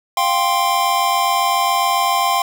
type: chord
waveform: square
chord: F suspended second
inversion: none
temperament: just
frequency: 698.5 / 785.8 / 1047.7 Hz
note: F5 / G5 / C6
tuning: 0 / +4 / +2 cents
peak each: -22 / -20 / -18 dBFS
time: 0.17-2.42 s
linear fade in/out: 2 ms
effects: 8-bit